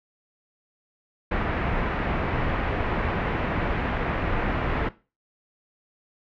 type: low-pass noise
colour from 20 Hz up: pink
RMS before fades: -26 dBFS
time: 1.31-4.89 s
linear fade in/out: 5 ms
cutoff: 2300 Hz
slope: 24 dB/octave
effects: noise-tail reverb RT60 0.3 s tail -17 dB re dry